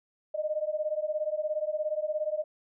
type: beating tone pair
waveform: sine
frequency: 604 / 621 Hz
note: D5 / D#5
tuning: +48 / -3 cents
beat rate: 17 Hz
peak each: -31 dBFS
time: 0.34-2.44 s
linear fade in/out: 10 ms
effects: none